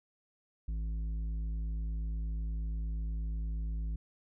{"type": "tone with tanh clipping", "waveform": "sine", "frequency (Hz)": 54.2, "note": "A1", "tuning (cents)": -25, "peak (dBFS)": -34, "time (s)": [0.68, 3.96], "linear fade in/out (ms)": 5, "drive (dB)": 8, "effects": []}